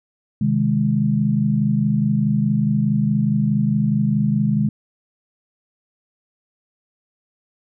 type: chord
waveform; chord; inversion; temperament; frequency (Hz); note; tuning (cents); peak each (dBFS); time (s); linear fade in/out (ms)
sine; Ab major; first; equal; 130.81 / 155.56 / 207.7; C3 / Eb3 / Ab3; 0 / 0 / 0; -21 / -21 / -18; 0.41-4.69; 5
effects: none